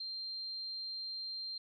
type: tone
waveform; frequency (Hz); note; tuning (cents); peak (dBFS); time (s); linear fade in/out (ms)
sine; 4170; C8; -7; -39; 0-1.58; 5
effects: none